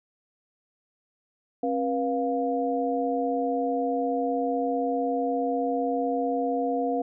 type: tone cluster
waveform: sine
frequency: 269.7 / 485 / 701 Hz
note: C#4 / B4 / F5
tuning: -47 / -31 / +6 cents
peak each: -28 dBFS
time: 1.63-7.02 s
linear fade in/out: 5 ms
effects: none